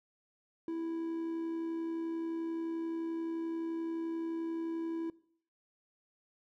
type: tone with amplitude modulation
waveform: triangle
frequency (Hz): 329.6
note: E4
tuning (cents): 0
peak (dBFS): -31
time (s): 0.68-5.1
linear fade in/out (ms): 2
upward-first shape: sine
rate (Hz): 71.5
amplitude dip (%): 30
effects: noise-tail reverb RT60 0.6 s tail -21 dB re dry